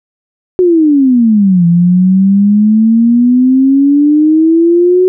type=exponential two-way sweep; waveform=sine; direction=down then up; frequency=372.1 to 169.1 to 372.1 Hz; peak=-4 dBFS; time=0.59-5.08 s; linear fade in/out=0 ms; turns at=1.66 s; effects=none